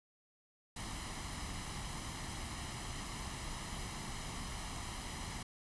pink noise with comb filter, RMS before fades -43 dBFS, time 0.76-5.43 s, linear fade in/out 5 ms, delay 0.99 ms, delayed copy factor +0.55, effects resampled to 24000 Hz

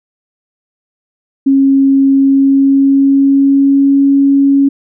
sine tone with pitch glide, 272.4 to 277.2 Hz, C#4 to C#4, -30 to 0 cents, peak -5 dBFS, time 1.46-4.69 s, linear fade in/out 10 ms, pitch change +30 cents, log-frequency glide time 2.13-4.01 s, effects none

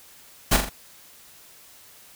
pink noise with echo, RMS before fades -17 dBFS, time 0.51-0.57 s, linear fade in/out 10 ms, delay 42 ms, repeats 3, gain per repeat -6 dB, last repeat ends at 0.696 s, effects white hiss -50 dBFS RMS until 2.15 s

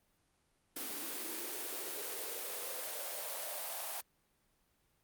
white noise with high-pass filter sweep, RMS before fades -41 dBFS, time 0.76-4.01 s, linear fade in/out 5 ms, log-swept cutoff 280 to 720 Hz, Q 3.9, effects pink hiss -75 dBFS RMS until 5.03 s + Opus 32 kbps

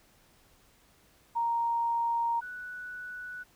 sine tone pair in turn, 932.3 / 1479.9 Hz, A#5 / F#6, 0 / 0 cents, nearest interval minor sixth, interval 800 cents, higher second, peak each -26 / -38 dBFS, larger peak first, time 1.35-2.41 / 2.41-3.44 s, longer first, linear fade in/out 20 ms, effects pink hiss -63 dBFS RMS until 3.55 s

